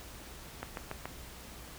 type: click train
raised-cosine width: 0.5 ms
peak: -22 dBFS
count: 4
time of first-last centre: 0.63-1.056 s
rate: 7.05 Hz
effects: added 60 Hz sine -53 dBFS peak until 1.78 s + pink hiss -49 dBFS RMS until 1.78 s